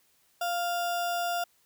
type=tone with sample-and-hold; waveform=sine; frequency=697 Hz; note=F5; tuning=4 cents flat; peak=-27 dBFS; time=0.41-1.44 s; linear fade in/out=5 ms; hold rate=2100 Hz; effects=white hiss -67 dBFS RMS until 1.65 s